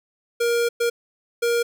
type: tone bursts at uneven times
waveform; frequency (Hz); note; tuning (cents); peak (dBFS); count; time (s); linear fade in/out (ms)
square; 471.2; A#4; +19; -19; 3; 0.4-0.69 / 0.8-0.9 / 1.42-1.63; 10
effects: none

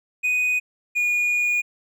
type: tone pair in turn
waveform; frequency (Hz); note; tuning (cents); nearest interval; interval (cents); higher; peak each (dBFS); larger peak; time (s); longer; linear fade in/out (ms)
triangle; 2489 / 2443; D#7 / D#7; 0 / -32; unison; 32; first; -17; neither; 0.23-0.6 / 0.95-1.62; second; 20
effects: none

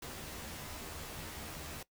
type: noise with comb filter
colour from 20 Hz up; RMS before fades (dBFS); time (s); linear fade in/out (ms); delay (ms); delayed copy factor
pink; -45; 0.02-1.83; 5; 13; +0.65
effects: noise-tail reverb RT60 0.1 s tail -19 dB re dry

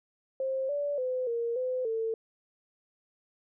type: tone with pitch steps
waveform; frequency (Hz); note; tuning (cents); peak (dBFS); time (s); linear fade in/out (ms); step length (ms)
sine; 530 / 577 / 509 / 467.4 / 509 / 448.5; C5 / D5 / C5 / A#4 / C5 / A4; +22 / -31 / -48 / +5 / -48 / +33; -28; 0.4-2.14; 2; 290
effects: none

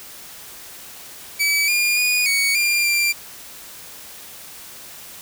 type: tone with pitch steps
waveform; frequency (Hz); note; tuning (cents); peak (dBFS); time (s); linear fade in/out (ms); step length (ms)
sawtooth; 2292 / 2416 / 2458 / 2235 / 2394 / 2372; D7 / D7 / D#7 / C#7 / D7 / D7; -43 / +48 / -22 / +14 / +33 / +17; -13; 1.39-3.13; 20; 290
effects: white hiss -39 dBFS RMS until 5.21 s

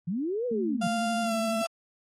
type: linear two-way sweep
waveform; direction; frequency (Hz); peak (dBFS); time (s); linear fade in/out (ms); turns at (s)
sine; up then down; 155.56 to 507 to 155.56; -27; 0.07-0.88; 10; 0.46
type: tone with vibrato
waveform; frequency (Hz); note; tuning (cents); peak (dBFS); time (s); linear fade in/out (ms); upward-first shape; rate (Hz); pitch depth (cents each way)
sine; 221.8; A3; +14; -29; 0.51-1.62; 5; sine; 12; 51
type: tone with pitch glide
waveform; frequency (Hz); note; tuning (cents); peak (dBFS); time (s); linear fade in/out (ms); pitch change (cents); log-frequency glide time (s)
35% pulse; 696 to 669.2; F5 to E5; -6 to +26; -26; 0.81-1.67; 10; -68; 1.23-1.34
effects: AAC 32 kbps

